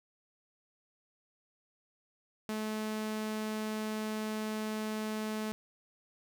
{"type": "tone", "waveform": "sawtooth", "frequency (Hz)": 216, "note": "A3", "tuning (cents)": -32, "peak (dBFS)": -30, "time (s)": [2.49, 5.52], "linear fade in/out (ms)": 0, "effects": []}